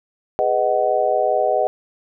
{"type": "chord", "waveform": "sine", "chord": "G# minor seventh", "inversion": "none", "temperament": "just", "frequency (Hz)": [415.3, 498.4, 623, 747.5], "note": ["G#4", "B4", "D#5", "F#5"], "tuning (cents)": [0, 16, 2, 17], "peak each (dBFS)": [-24, -22, -19, -20], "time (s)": [0.39, 1.67], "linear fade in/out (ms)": 0, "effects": []}